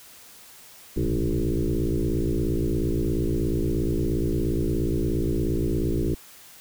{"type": "tone with frequency modulation", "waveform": "sine", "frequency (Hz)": 146.83, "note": "D3", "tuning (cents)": 0, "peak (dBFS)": -21, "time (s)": [0.96, 6.15], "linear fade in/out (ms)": 10, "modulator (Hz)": 57, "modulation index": 4.5, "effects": ["white hiss -48 dBFS RMS until 6.6 s"]}